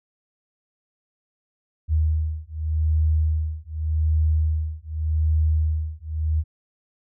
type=beating tone pair; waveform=sine; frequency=77.78 / 78.63 Hz; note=D#2 / D#2; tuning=0 / +19 cents; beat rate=0.85 Hz; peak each=-22 dBFS; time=1.88-6.44 s; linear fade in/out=50 ms; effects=none